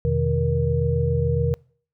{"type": "tone cluster", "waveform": "sine", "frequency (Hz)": [84.1, 125.8, 153, 472.7], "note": ["E2", "B2", "D#3", "A#4"], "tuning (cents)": [35, 32, -29, 24], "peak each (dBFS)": -24, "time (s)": [0.05, 1.54], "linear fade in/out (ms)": 0, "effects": ["noise-tail reverb RT60 0.5 s tail -26 dB re dry"]}